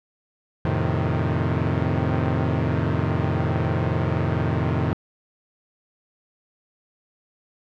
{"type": "chord", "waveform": "sawtooth", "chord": "F dominant seventh", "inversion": "none", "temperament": "equal with one note detuned", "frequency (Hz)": [87.31, 111.21, 130.81, 155.56], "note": ["F2", "A2", "C3", "Eb3"], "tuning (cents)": [0, 19, 0, 0], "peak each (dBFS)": -22, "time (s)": [0.65, 4.93], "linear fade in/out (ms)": 0, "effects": ["low-pass 2000 Hz 12 dB/octave"]}